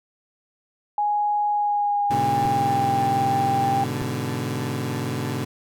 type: tone with pitch glide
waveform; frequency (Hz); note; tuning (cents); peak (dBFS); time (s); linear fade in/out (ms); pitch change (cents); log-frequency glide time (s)
sine; 830.6 to 791.3; G#5 to G5; 0 to +16; -19; 0.98-3.84; 2; -84; 1.5-3.05
type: chord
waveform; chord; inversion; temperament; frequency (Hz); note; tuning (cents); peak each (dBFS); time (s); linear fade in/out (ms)
20% pulse; G# diminished; none; equal with one note detuned; 103.83 / 125.41 / 146.83; G#2 / B2 / D3; 0 / +27 / 0; -26 / -23 / -25; 2.1-5.45; 10
type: clicks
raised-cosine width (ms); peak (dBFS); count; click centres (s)
3; -18; 2; 2.454 / 4.02
effects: none